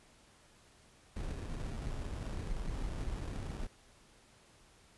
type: noise with sample-and-hold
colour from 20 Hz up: brown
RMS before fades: -39 dBFS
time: 1.16-3.67 s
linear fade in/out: 5 ms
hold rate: 2100 Hz
effects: pink hiss -63 dBFS RMS until 4.97 s + resampled to 24000 Hz